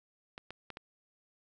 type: clicks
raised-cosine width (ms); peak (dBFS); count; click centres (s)
0.3; -27; 4; 0.379 / 0.506 / 0.703 / 0.771
effects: none